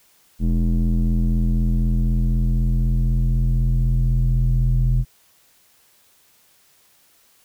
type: tone with low-pass filter sweep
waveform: square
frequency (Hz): 42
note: E1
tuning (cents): +33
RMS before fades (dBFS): -18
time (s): 0.39-5.05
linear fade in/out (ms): 50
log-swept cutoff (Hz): 230 to 130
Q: 2.6
effects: white hiss -57 dBFS RMS until 7.44 s